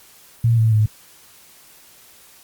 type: tone with pitch steps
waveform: sine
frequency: 116.1 / 111.82 / 107.7 Hz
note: A#2 / A2 / A2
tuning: -7 / +28 / -37 cents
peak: -12 dBFS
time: 0.44-0.86 s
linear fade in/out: 5 ms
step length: 140 ms
effects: white hiss -48 dBFS RMS until 2.43 s + Opus 48 kbps